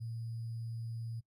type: tone with sample-and-hold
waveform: sine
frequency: 114.7 Hz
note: A#2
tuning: 28 cents flat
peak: -38 dBFS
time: 0-1.21 s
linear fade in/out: 20 ms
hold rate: 4900 Hz
effects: noise-tail reverb RT60 0.1 s tail -21 dB re dry + resampled to 32000 Hz